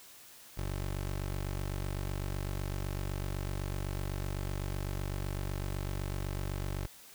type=tone; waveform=20% pulse; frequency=47.93 Hz; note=G1; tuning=38 cents flat; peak=-29 dBFS; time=0.57-6.87 s; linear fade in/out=10 ms; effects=white hiss -54 dBFS RMS until 7.14 s